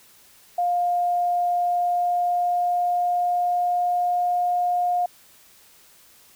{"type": "tone with pitch glide", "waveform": "sine", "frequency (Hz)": [706, 711.7], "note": ["F5", "F5"], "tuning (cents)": [19, 33], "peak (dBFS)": -19, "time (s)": [0.58, 5.06], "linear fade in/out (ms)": 5, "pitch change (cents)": 14, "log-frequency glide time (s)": [1.53, 4.36], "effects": ["white hiss -53 dBFS RMS until 6.35 s"]}